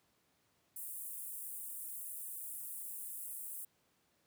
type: high-pass noise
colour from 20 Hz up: pink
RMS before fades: -45 dBFS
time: 0.76-3.65 s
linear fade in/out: 5 ms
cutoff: 8800 Hz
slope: 48 dB/octave
effects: pink hiss -75 dBFS RMS until 4.26 s + high-pass 100 Hz 12 dB/octave